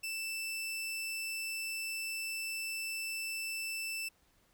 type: tone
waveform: sawtooth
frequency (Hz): 2655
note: E7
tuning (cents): +12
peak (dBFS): -33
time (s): 0.03-4.09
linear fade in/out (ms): 10
effects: pink hiss -70 dBFS RMS until 4.53 s